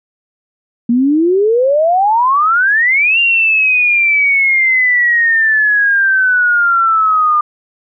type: exponential two-way sweep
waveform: sine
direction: up then down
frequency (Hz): 230 to 2794 to 1203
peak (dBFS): -8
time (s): 0.89-7.41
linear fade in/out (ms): 5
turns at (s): 3.19
effects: none